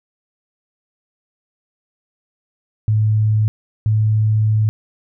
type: tone pair in turn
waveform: sine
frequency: 107.8 / 108.19 Hz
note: A2 / A2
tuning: -35 / -29 cents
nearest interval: unison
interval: 6 cents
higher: second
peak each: -12 dBFS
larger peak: neither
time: 2.88-3.48 / 3.86-4.69 s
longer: second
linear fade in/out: 0 ms
effects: none